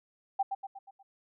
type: tone with echo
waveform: sine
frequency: 784 Hz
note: G5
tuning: in tune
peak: -24 dBFS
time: 0.39-0.43 s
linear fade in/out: 10 ms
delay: 120 ms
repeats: 5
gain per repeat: -6 dB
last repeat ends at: 1.03 s
effects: none